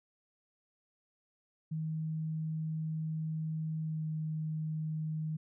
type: tone with pitch glide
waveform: sine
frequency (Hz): 158 to 156.37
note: D#3 to D#3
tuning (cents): +27 to +9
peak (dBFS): -33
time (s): 1.71-5.37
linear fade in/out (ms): 10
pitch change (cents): -18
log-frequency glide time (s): 3.82-4.06
effects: none

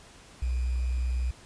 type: tone with sample-and-hold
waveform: sine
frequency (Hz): 62.2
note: B1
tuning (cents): +13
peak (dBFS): -25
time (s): 0.42-1.31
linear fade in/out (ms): 5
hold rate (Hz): 2450
effects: pink hiss -52 dBFS RMS until 1.45 s + resampled to 22050 Hz

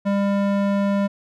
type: tone with band-pass filter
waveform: square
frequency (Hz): 200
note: G3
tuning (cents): +35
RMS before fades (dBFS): -20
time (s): 0.05-1.08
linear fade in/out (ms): 20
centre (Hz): 460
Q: 0.6
effects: none

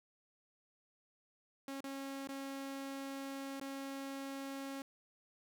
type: tone with dropouts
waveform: sawtooth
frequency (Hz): 273.2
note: C#4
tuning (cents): -25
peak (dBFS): -38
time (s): 1.68-4.82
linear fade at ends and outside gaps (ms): 2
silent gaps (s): 1.806-1.841 / 2.274-2.289 / 3.599-3.612
effects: none

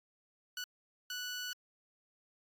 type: tone bursts at uneven times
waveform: 15% pulse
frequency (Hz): 1480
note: F#6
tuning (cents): 0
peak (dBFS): -32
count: 2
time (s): 0.57-0.64 / 1.1-1.53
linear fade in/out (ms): 2
effects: AAC 64 kbps

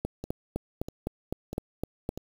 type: two click trains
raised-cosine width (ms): 2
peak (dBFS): -16 / -23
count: 9 / 4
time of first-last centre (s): 0.05-2.091 / 0.24-2.175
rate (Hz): 3.92 / 1.55
effects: 7-bit

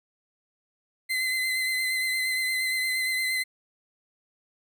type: tone with vibrato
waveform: 35% pulse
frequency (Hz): 2049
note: C7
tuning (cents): -37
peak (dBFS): -23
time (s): 1.09-3.44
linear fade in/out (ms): 20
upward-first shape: sine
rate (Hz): 8.6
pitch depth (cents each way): 24
effects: none

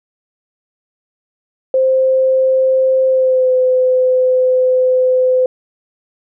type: tone with pitch glide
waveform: sine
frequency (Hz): 523.3 to 510.5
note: C5 to C5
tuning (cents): 0 to -43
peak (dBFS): -9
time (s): 1.74-5.46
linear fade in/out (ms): 2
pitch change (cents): -43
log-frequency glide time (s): 3.07-3.52
effects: none

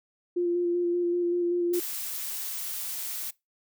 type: tone with vibrato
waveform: sine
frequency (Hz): 349.2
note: F4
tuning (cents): 0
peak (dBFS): -23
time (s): 0.36-1.8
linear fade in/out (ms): 10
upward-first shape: square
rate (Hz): 5.2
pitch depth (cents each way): 14
type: noise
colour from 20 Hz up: blue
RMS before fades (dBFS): -34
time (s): 1.73-3.31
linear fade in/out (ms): 10
effects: noise-tail reverb RT60 0.2 s tail -22 dB re dry

